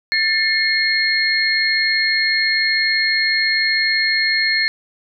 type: tone cluster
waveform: sine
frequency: 1774 / 2153 / 4251 Hz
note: A6 / C7 / C8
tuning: +14 / +49 / +27 cents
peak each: -19 dBFS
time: 0.12-4.68 s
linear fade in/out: 0 ms
effects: none